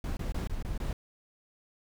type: noise bursts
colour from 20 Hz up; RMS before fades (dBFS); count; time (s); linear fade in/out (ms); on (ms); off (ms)
brown; -33; 6; 0.04-0.93; 2; 130; 22
effects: none